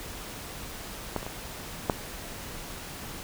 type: clicks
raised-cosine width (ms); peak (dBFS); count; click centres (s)
1; -14 / -23 / -22 / -8; 4; 1.163 / 1.229 / 1.265 / 1.898
effects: pink hiss -40 dBFS RMS until 3.23 s